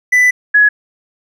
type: tone pair in turn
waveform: triangle / sine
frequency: 1991 / 1682.5 Hz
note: B6 / G#6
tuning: +14 / +22 cents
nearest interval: minor third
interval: 292 cents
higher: first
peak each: -5 dBFS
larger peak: neither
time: 0.12-0.31 / 0.54-0.69 s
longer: first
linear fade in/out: 10 ms
effects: none